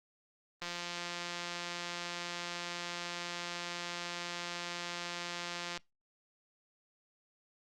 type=click train; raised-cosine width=0.2 ms; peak=-22 dBFS; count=898; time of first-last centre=0.62-5.775 s; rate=174 Hz; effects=noise-tail reverb RT60 0.2 s tail -24 dB re dry + Opus 24 kbps